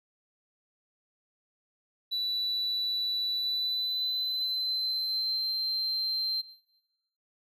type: tone with pitch glide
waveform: triangle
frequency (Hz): 3957 to 4132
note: B7 to C8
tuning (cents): +3 to -22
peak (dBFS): -26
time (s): 2.11-6.42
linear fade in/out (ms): 20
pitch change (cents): +75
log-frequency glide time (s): 3.31-5.52
effects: noise-tail reverb RT60 1.0 s tail -19 dB re dry + tanh soft clip ceiling -23 dBFS